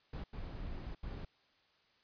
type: noise bursts at uneven times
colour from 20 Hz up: brown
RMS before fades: -43 dBFS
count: 3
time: 0.13-0.24 / 0.33-0.95 / 1.03-1.25 s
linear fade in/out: 5 ms
effects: white hiss -71 dBFS RMS until 2.03 s + resampled to 11025 Hz